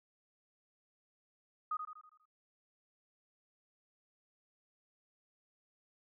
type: tone with echo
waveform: sine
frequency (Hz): 1244.5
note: D#6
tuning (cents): 0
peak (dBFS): -33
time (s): 1.71-1.77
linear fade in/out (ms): 5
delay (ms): 81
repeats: 6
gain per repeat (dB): -6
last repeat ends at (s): 2.256
effects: none